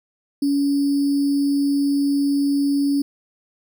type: tone with sample-and-hold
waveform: sine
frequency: 282.2 Hz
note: C#4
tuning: 31 cents sharp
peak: -16 dBFS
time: 0.42-3.02 s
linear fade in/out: 5 ms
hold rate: 4900 Hz
effects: none